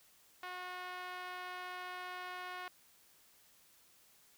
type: tone with band-pass filter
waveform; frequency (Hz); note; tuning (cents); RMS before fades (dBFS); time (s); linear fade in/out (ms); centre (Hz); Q
5% pulse; 363; F#4; -33; -45; 0.43-2.68; 2; 1000; 1
effects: white hiss -66 dBFS RMS until 4.37 s